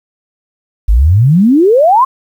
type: exponential sweep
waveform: sine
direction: up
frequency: 47.63 to 1100 Hz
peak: -4 dBFS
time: 0.88-2.05 s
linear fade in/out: 10 ms
effects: 7-bit